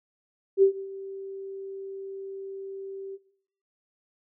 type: tone with ADSR envelope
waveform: sine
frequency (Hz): 389.2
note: G4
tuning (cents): -12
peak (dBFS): -13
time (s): 0.57-3.18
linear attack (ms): 54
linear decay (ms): 100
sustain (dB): -22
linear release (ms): 37
effects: noise-tail reverb RT60 0.7 s tail -17 dB re dry